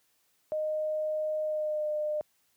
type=tone with pitch glide; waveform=sine; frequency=617 to 604.7 Hz; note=D#5 to D#5; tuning=-15 to -50 cents; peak=-28 dBFS; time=0.52-2.21 s; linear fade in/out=0 ms; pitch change=-35 cents; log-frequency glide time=1.43-1.9 s; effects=white hiss -71 dBFS RMS until 2.56 s + high-pass 60 Hz 12 dB/octave